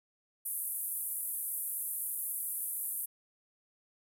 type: band-pass noise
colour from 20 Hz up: pink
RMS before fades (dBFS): -37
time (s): 0.45-3.06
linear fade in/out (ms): 10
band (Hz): 9900 to 14000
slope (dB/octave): 48
effects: none